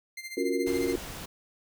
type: tone with tremolo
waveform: sawtooth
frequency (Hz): 2093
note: C7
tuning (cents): 0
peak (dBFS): -32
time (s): 0.17-0.94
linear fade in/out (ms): 5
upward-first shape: sine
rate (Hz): 14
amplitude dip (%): 75
type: chord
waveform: sine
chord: Gb major seventh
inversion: second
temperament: equal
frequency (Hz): 277.2 / 349.2 / 370 / 466.2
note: Db4 / F4 / Gb4 / Bb4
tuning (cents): 0 / 0 / 0 / 0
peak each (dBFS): -31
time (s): 0.37-0.96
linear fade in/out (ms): 5
type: noise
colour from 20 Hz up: pink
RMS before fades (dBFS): -40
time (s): 0.66-1.26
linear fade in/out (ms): 10
effects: none